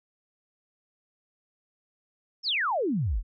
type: exponential sweep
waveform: sine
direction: down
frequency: 5588 to 35.48 Hz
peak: -24 dBFS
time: 2.43-3.23 s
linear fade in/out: 50 ms
effects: none

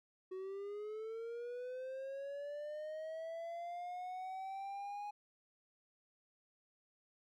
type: linear sweep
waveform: triangle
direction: up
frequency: 370.8 to 830.6 Hz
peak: -40 dBFS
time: 0.31-5.11 s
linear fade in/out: 10 ms
effects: none

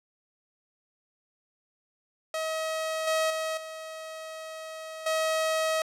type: tone with level steps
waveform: sawtooth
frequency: 637 Hz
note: D#5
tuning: 41 cents sharp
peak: -25 / -20 / -25 / -34 / -21 dBFS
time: 2.34-5.82 s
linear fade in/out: 2 ms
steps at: 3.07 / 3.3 / 3.57 / 5.06 s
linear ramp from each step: 5 ms
effects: low-pass 11000 Hz 12 dB/octave

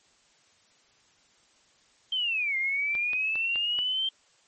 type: linear two-way sweep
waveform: sine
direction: down then up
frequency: 3158 to 2094 to 3158 Hz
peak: -25 dBFS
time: 2.12-4.09 s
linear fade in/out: 5 ms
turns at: 2.57 s
type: clicks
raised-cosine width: 0.3 ms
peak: -23 dBFS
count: 5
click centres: 2.952 / 3.133 / 3.356 / 3.558 / 3.789 s
effects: white hiss -63 dBFS RMS until 4.47 s + MP3 32 kbps

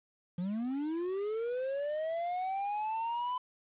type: linear sweep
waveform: triangle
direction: up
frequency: 170 to 1010 Hz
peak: -30 dBFS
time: 0.38-3.38 s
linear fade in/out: 5 ms
effects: resampled to 8000 Hz + 10-bit

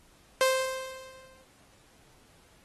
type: tone with exponential decay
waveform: sawtooth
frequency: 523.3 Hz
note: C5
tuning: in tune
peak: -16 dBFS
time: 0.41-1.43 s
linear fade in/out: 1 ms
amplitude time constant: 220 ms
effects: pink hiss -61 dBFS RMS until 2.64 s + AAC 32 kbps

